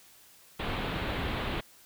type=low-pass noise; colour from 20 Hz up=pink; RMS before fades=-33 dBFS; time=0.59-1.61 s; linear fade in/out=10 ms; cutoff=3900 Hz; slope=48 dB/octave; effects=white hiss -57 dBFS RMS until 1.85 s